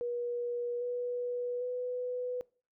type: tone with pitch steps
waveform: sine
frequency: 481.5 / 489.1 / 496.8 Hz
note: B4 / B4 / B4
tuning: -44 / -17 / +10 cents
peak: -32 dBFS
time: 0.01-2.41 s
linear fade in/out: 0 ms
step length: 800 ms
effects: noise-tail reverb RT60 0.4 s tail -23 dB re dry